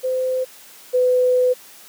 sine tone pair in turn, 514 / 502 Hz, C5 / B4, -31 / +28 cents, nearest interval unison, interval 41 cents, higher first, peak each -18 / -13 dBFS, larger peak second, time 0.03-0.45 / 0.93-1.54 s, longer second, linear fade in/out 20 ms, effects white hiss -44 dBFS RMS until 1.88 s + high-pass 200 Hz 12 dB/octave

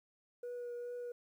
sine tone with vibrato, 484 Hz, B4, 35 cents flat, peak -38 dBFS, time 0.43-1.12 s, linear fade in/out 5 ms, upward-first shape triangle, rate 2.4 Hz, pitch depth 16 cents each way, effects tanh soft clip ceiling -39 dBFS + 12-bit

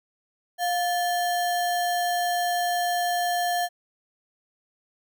sine tone with sample-and-hold, 706 Hz, F5, 19 cents sharp, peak -22 dBFS, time 0.58-3.69 s, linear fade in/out 50 ms, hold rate 2450 Hz, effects none

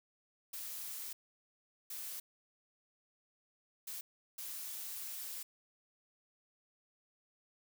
blue noise bursts at uneven times, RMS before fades -44 dBFS, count 4, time 0.53-1.13 / 1.9-2.2 / 3.87-4.01 / 4.38-5.43 s, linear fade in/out 5 ms, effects none

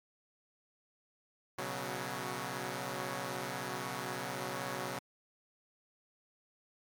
5% pulse chord, B suspended second, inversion none, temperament equal with one note detuned, 122.41 / 138.59 / 185 Hz, B2 / C#3 / F#3, -15 / 0 / 0 cents, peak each -30 dBFS, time 1.58-4.99 s, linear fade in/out 5 ms, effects MP3 96 kbps

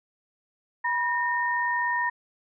sine tone pair together, 971 / 1835.3 Hz, B5 / A#6, -30 / -27 cents, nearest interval major seventh, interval 1103 cents, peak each -26 dBFS, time 0.84-2.1 s, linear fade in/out 10 ms, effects none

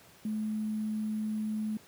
sine tone with sample-and-hold, 215.1 Hz, A3, 39 cents flat, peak -30 dBFS, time 0.25-1.77 s, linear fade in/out 2 ms, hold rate 11025 Hz, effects pink hiss -57 dBFS RMS until 1.87 s + high-pass 100 Hz 12 dB/octave

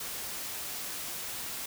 white noise, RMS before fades -38 dBFS, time 0-1.66 s, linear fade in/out 5 ms, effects none

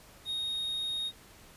triangle tone, 3729 Hz, A#7, in tune, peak -30 dBFS, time 0.25-1.12 s, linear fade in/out 50 ms, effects pink hiss -55 dBFS RMS until 1.56 s + resampled to 32000 Hz

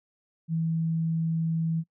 sine tone, 163.1 Hz, E3, 18 cents flat, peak -24 dBFS, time 0.48-1.84 s, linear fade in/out 50 ms, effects noise-tail reverb RT60 0.1 s tail -24 dB re dry

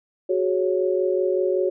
sine chord, F# suspended second, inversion none, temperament equal, 370 / 415.3 / 554.4 Hz, F#4 / G#4 / C#5, 0 / 0 / 0 cents, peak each -21 / -26 / -24 dBFS, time 0.29-1.7 s, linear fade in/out 10 ms, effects none

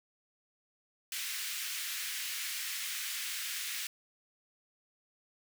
pink high-pass noise, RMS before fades -38 dBFS, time 1.12-3.87 s, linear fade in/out 2 ms, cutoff 1800 Hz, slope 24 dB/octave, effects none

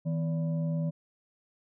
sine tone with frequency modulation, 161.6 Hz, E3, 34 cents flat, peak -27 dBFS, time 0.05-0.91 s, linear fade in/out 20 ms, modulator 414 Hz, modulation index 0.45, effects none

